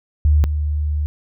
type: tone pair in turn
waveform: sine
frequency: 74.7 / 74.7 Hz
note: D2 / D2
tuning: +30 / +30 cents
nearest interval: unison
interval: 0 cents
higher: neither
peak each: -10 / -17 dBFS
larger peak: first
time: 0.25-0.44 / 0.44-1.06 s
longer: second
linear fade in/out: 0 ms
effects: none